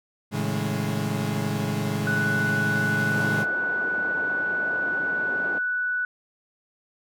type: chord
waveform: 35% pulse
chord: A major seventh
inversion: none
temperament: equal with one note detuned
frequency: 110 / 138.59 / 161.05 / 207.7 Hz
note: A2 / C#3 / E3 / G#3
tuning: 0 / 0 / -40 / 0 cents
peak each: -29 / -29 / -29 / -27 dBFS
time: 0.31-3.46 s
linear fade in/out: 50 ms
type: tone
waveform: sine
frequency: 1482 Hz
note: F#6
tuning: 2 cents sharp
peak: -23 dBFS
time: 2.07-6.05 s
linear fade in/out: 2 ms
type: band-pass noise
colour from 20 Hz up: pink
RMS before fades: -36 dBFS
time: 3.1-5.59 s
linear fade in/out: 10 ms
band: 310 to 880 Hz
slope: 12 dB/octave
effects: none